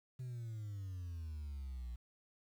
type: exponential sweep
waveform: sine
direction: down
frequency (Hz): 129.7 to 58.27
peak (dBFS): -39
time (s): 0.19-1.96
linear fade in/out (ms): 10
effects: tanh soft clip ceiling -41 dBFS + 11-bit